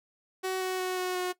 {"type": "tone with pitch steps", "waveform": "sawtooth", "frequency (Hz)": [375, 372, 369, 366, 363.1], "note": ["F#4", "F#4", "F#4", "F#4", "F#4"], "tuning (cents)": [23, 9, -5, -19, -33], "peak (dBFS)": -25, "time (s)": [0.43, 1.33], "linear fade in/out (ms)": 20, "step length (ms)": 180, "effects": ["noise-tail reverb RT60 0.1 s tail -17 dB re dry"]}